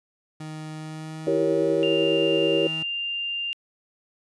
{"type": "tone with pitch glide", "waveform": "30% pulse", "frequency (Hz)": [155.56, 160.03], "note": ["D#3", "D#3"], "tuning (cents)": [0, 49], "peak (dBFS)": -31, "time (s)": [0.4, 2.83], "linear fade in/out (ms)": 5, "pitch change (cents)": 49, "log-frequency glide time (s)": [0.74, 1.66]}
{"type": "chord", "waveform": "sine", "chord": "E diminished seventh", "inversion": "none", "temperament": "equal", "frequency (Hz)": [329.6, 392, 466.2, 554.4], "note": ["E4", "G4", "Bb4", "Db5"], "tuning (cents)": [0, 0, 0, 0], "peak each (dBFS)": -25, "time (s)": [1.27, 2.67], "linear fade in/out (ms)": 2}
{"type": "tone", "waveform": "sine", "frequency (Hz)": 2794, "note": "F7", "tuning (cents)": 0, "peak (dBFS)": -26, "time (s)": [1.83, 3.53], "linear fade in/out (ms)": 0}
{"effects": ["resampled to 24000 Hz"]}